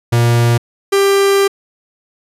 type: tone pair in turn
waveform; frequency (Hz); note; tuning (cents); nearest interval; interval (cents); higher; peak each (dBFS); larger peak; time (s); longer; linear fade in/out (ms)
45% pulse; 118.4 / 395.4; A#2 / G4; +27 / +15; octave + major sixth; 2088; second; -9; neither; 0.12-0.58 / 0.92-1.48; second; 10
effects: resampled to 32000 Hz